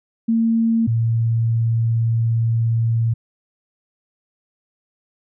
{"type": "tone pair in turn", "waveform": "sine", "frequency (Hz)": [227.3, 114.64], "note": ["A#3", "A#2"], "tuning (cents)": [-43, -28], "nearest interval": "octave", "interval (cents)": 1185, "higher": "first", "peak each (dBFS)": [-14, -15], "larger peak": "first", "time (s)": [[0.28, 0.87], [0.87, 3.14]], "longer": "second", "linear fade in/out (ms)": 10, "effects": []}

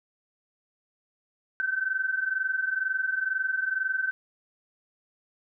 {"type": "tone pair together", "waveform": "sine", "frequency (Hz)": [1518.9, 1541], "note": ["F#6", "G6"], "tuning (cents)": [45, -30], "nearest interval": "unison", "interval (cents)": 25, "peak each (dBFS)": [-30, -27], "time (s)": [1.6, 4.11], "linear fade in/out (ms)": 0, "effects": []}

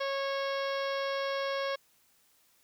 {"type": "harmonic tone", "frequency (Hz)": 549, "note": "C#5", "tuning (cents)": -17, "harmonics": [1, 2, 3, 4, 5, 6, 7, 8, 9, 10], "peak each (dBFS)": [-32, -37, -40, -43, -48, -44, -49, -49, -52, -48], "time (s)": [0, 1.76], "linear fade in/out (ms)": 10, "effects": ["white hiss -67 dBFS RMS until 2.63 s"]}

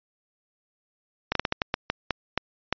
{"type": "slowing click train", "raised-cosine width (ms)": 0.3, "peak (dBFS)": -7, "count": 11, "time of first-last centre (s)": [1.32, 2.726], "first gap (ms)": 33, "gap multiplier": 1.3, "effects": ["resampled to 11025 Hz"]}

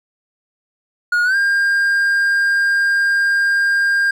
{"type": "tone with pitch glide", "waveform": "triangle", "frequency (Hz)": [1438, 1604.8], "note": ["F#6", "G6"], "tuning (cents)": [-50, 40], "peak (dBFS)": -11, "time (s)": [1.12, 4.11], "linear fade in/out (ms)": 5, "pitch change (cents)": 190, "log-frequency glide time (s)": [1.24, 1.36], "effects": []}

